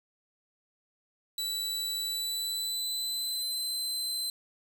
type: tone with pitch glide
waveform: sawtooth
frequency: 3951 to 4067 Hz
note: B7 to C8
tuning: 0 to -50 cents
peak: -28 dBFS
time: 1.38-4.3 s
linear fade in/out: 2 ms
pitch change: +50 cents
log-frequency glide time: 2.03-3.71 s
effects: 9-bit